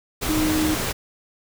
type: tone in noise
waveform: sine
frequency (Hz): 310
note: D#4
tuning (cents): -6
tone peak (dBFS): -20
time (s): 0.28-0.76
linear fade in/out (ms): 20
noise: pink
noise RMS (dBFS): -25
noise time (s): 0.21-0.93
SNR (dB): +2
effects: none